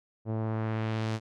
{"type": "tone with low-pass filter sweep", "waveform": "sawtooth", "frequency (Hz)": 110.5, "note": "A2", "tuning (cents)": 8, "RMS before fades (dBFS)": -31, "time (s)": [0.25, 1.2], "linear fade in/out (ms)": 50, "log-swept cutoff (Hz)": [590, 6900], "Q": 0.94, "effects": []}